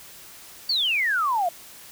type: exponential sweep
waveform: sine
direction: down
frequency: 4662 to 664 Hz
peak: -20 dBFS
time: 0.69-1.49 s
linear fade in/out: 5 ms
effects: white hiss -45 dBFS RMS until 1.91 s